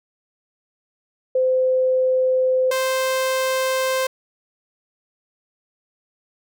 sine / sawtooth tone pair in turn, 515 / 522.5 Hz, C5 / C5, -28 / -2 cents, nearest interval unison, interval 26 cents, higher second, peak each -15 dBFS, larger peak neither, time 1.35-2.71 / 2.71-4.07 s, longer neither, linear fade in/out 5 ms, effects none

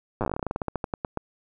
slowing click train, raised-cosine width 1 ms, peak -13 dBFS, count 23, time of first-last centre 0.21-1.173 s, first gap 8 ms, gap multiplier 1.14, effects none

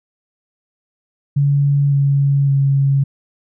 sine tone with pitch steps, 141.8 / 139.93 / 138.08 Hz, C#3 / C#3 / C#3, +40 / +17 / -6 cents, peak -11 dBFS, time 1.36-3.04 s, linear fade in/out 10 ms, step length 560 ms, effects none

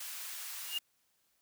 white high-pass noise, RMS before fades -43 dBFS, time 0-0.79 s, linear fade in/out 5 ms, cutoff 1100 Hz, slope 12 dB/octave
sine tone with exponential growth, 2833 Hz, F7, 24 cents sharp, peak -29 dBFS, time 0.61-0.78 s, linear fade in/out 5 ms, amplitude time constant 35 ms
effects white hiss -75 dBFS RMS until 1.41 s

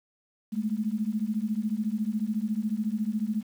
sine beating tone pair, 207.7 / 221.7 Hz, G#3 / A3, 0 / +13 cents, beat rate 14 Hz, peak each -29 dBFS, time 0.52-3.43 s, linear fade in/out 20 ms, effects 9-bit

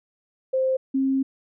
sine tone pair in turn, 523.3 / 267.9 Hz, C5 / C4, 0 / +41 cents, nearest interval octave, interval 1159 cents, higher first, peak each -19 dBFS, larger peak neither, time 0.53-0.77 / 0.94-1.23 s, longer second, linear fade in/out 10 ms, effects none

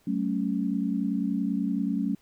sine chord, F# minor, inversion none, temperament equal with one note detuned, 189.54 / 220 / 277.2 Hz, F#3 / A3 / C#4, +42 / 0 / 0 cents, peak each -29 dBFS, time 0.07-2.15 s, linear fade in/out 5 ms, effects pink hiss -64 dBFS RMS until 2.21 s

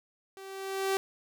sawtooth tone with level ramp, 387 Hz, G4, 22 cents flat, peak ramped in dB -41 to -21 dBFS, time 0.37-0.97 s, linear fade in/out 0 ms, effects none

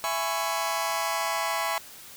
sawtooth chord, C# minor seventh, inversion first, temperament just, 665.2 / 831.5 / 997.9 / 1108.7 Hz, E5 / G#5 / B5 / C#6, +16 / +2 / +18 / 0 cents, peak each -28 dBFS, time 0.04-1.78 s, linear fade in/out 0 ms, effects white hiss -46 dBFS RMS until 2.16 s

